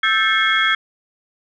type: tone cluster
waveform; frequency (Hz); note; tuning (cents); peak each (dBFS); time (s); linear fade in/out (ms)
sine; 1312 / 1568 / 1754 / 2162 / 3311; E6 / G6 / A6 / C#7 / G#7; -9 / 0 / -6 / -44 / -6; -20; 0.03-0.75; 5
effects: tanh soft clip ceiling -4 dBFS